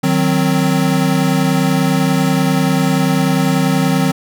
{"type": "chord", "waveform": "square", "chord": "C diminished", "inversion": "first", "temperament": "equal with one note detuned", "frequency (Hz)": [154.76, 185, 261.6], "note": ["Eb3", "Gb3", "C4"], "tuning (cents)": [-9, 0, 0], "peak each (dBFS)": -17, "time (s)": [0.03, 4.12], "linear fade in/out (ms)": 10, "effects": []}